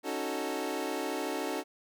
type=chord; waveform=25% pulse; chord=D# half-diminished seventh; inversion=third; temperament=equal; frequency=277.2 / 311.1 / 370 / 440 Hz; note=C#4 / D#4 / F#4 / A4; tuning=0 / 0 / 0 / 0 cents; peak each=-34 dBFS; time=0.03-1.64 s; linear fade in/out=50 ms; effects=none